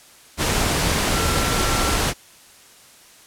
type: tone in noise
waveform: sine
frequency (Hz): 1354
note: E6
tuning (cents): +46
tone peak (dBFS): -28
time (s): 1.11-1.99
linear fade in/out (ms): 50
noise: pink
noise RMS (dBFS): -20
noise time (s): 0.37-2.14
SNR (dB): -11
effects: white hiss -48 dBFS RMS until 3.26 s + low-pass 11000 Hz 12 dB/octave

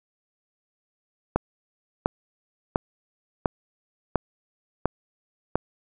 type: click train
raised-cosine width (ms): 1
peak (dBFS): -6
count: 7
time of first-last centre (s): 1.36-5.556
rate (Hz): 1.43
effects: none

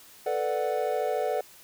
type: chord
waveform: triangle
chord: B minor seventh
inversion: third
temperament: equal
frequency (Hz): 440 / 493.9 / 587.3 / 740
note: A4 / B4 / D5 / F#5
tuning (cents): 0 / 0 / 0 / 0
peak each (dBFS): -29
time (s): 0.26-1.41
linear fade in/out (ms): 5
effects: white hiss -52 dBFS RMS until 1.63 s

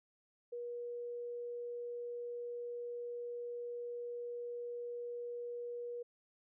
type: tone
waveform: sine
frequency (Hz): 480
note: B4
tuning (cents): -49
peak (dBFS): -40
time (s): 0.52-6.03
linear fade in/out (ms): 10
effects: none

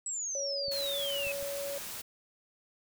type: exponential sweep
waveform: sine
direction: down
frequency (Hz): 7900 to 2539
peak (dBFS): -33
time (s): 0.06-1.32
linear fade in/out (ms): 2
type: tone with pitch glide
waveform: sine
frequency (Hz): 558 to 562.5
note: C#5 to C#5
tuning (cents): +11 to +25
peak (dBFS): -35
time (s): 0.35-1.78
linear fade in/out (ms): 2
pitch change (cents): +14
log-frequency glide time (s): 0.67-1.11
type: clicks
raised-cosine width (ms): 5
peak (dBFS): -37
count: 3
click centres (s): 0.683 / 1.269 / 1.427
type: noise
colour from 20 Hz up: white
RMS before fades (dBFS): -41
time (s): 0.71-2.02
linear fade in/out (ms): 10
effects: none

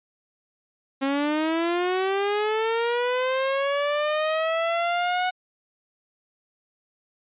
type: linear sweep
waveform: sawtooth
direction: up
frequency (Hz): 268.1 to 738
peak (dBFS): -18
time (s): 1.01-5.31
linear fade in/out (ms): 20
effects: resampled to 8000 Hz

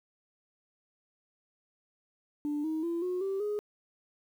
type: tone with pitch steps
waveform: sine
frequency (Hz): 294.6 / 315.7 / 338.4 / 362.7 / 388.7 / 416.6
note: D4 / D#4 / E4 / F#4 / G4 / G#4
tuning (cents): +6 / +25 / +45 / -34 / -15 / +5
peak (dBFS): -28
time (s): 2.45-3.59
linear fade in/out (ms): 0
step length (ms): 190
effects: tanh soft clip ceiling -27 dBFS + 10-bit

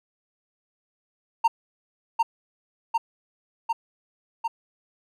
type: tone with echo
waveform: triangle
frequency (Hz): 916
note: A#5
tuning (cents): -31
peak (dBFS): -13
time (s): 1.44-1.48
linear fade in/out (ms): 10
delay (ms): 750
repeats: 4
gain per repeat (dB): -2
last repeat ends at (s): 4.48
effects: none

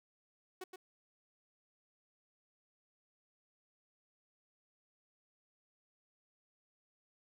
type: tone with echo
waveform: sawtooth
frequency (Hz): 371.5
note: F#4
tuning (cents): +7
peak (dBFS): -39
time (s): 0.61-0.64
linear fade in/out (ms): 5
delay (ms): 120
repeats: 1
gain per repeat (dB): -5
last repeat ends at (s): 0.76
effects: none

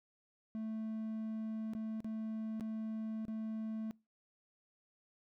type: tone with dropouts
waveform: triangle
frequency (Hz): 220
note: A3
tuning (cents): 0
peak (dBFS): -36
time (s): 0.55-3.91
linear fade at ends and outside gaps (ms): 0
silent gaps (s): 1.735-1.75 / 2.004-2.045 / 2.598-2.608 / 3.252-3.282
effects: noise-tail reverb RT60 0.3 s tail -25 dB re dry

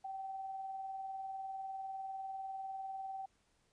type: tone with tremolo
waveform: sine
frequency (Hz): 772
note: G5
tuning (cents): -27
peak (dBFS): -39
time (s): 0.04-3.26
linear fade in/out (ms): 10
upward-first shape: sine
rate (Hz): 20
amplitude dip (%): 35
effects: pink hiss -75 dBFS RMS until 3.72 s + resampled to 22050 Hz

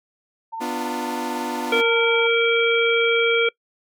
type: tone with tremolo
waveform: sine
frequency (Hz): 903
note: A5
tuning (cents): +45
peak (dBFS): -26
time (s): 0.52-2.28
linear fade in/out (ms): 20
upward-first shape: triangle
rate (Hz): 18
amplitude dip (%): 30
type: chord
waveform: sawtooth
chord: B diminished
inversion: none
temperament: equal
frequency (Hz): 246.9 / 293.7 / 349.2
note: B3 / D4 / F4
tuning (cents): 0 / 0 / 0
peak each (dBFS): -25 / -28 / -27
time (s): 0.6-1.82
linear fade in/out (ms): 20
type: harmonic tone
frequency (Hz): 463.4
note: A#4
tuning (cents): -10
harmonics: 1 / 3 / 5 / 7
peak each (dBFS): -18 / -24 / -21 / -25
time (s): 1.72-3.49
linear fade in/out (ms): 5
effects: noise-tail reverb RT60 0.1 s tail -24 dB re dry

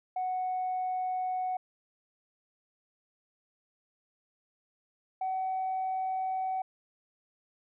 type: tone pair in turn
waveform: sine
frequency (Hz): 740 / 754.7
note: F#5 / F#5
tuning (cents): 0 / +34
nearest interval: unison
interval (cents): 34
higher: second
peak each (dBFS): -28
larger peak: neither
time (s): 0.16-1.57 / 5.21-6.62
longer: neither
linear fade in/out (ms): 5
effects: tanh soft clip ceiling -26 dBFS

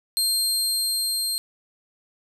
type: tone with level ramp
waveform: 25% pulse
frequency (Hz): 4200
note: C8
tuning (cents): +6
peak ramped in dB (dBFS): -15 to -19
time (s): 0.17-1.38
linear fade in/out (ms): 0
effects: none

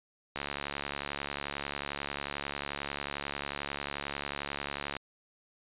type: click train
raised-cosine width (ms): 0.3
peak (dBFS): -18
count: 329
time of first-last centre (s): 0.36-4.967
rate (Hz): 71.2
effects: resampled to 8000 Hz

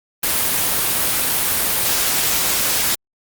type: noise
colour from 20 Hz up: white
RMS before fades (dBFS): -18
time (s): 0.23-2.95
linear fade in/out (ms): 5
effects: Opus 32 kbps

